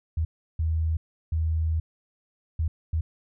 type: tone bursts at uneven times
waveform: sine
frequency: 80.2 Hz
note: E2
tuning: 47 cents flat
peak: -22 dBFS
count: 5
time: 0.17-0.25 / 0.59-0.97 / 1.32-1.8 / 2.59-2.68 / 2.93-3.01 s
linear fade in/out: 5 ms
effects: none